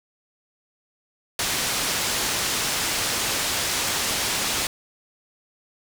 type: low-pass noise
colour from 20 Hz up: white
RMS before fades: -25 dBFS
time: 1.39-4.67 s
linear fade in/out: 2 ms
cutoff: 7700 Hz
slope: 12 dB/octave
effects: none